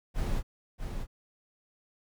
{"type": "noise with echo", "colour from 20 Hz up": "brown", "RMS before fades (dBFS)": -29, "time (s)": [0.14, 0.43], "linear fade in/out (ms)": 50, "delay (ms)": 640, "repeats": 1, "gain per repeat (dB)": -6, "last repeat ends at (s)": 1.07, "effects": []}